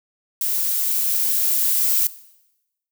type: noise with level ramp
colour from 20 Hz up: violet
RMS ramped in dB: -22 to -18 dBFS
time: 0.41-2.07 s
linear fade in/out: 2 ms
effects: noise-tail reverb RT60 0.9 s tail -18 dB re dry